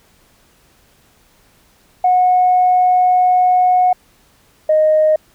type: tone pair in turn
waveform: sine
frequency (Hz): 730 / 620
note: F#5 / D#5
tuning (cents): -24 / -6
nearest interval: minor third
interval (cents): 282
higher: first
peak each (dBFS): -8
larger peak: neither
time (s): 2.04-3.93 / 4.69-5.16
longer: first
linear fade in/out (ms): 5
effects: tanh soft clip ceiling -4 dBFS + pink hiss -53 dBFS RMS until 5.34 s